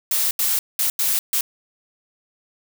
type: noise bursts at uneven times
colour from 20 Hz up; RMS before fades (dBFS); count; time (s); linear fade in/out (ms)
blue; -20; 5; 0.11-0.31 / 0.39-0.59 / 0.79-0.9 / 0.99-1.19 / 1.33-1.41; 2
effects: none